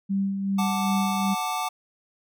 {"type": "tone with tremolo", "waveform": "sine", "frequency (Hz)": 196, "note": "G3", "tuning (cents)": 0, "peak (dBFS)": -21, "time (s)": [0.09, 1.35], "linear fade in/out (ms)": 20, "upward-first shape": "sine", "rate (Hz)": 2.6, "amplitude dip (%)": 45}
{"type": "chord", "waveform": "square", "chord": "D major", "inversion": "first", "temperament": "equal", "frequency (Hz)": [740, 880, 1174.7], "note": ["F#5", "A5", "D6"], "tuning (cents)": [0, 0, 0], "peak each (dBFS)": -31, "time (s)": [0.58, 1.69], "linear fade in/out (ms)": 10}
{"effects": []}